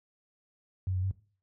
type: tone with pitch steps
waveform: sine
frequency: 93.5 / 92 / 95.8 Hz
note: F#2 / F#2 / G2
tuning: +19 / -9 / -39 cents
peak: -27 dBFS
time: 0.87-1.11 s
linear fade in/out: 0 ms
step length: 80 ms
effects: noise-tail reverb RT60 0.4 s tail -17 dB re dry + high-pass 60 Hz 12 dB/octave